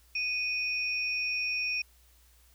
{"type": "tone pair together", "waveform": "sine", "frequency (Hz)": [2489, 5498], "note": ["D#7", "F8"], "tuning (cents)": [0, -28], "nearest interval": "octave + major second", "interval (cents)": 1372, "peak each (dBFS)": [-29, -37], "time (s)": [0.15, 1.82], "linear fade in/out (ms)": 5, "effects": ["added 60 Hz sine -60 dBFS peak until 2.54 s", "white hiss -64 dBFS RMS until 2.54 s"]}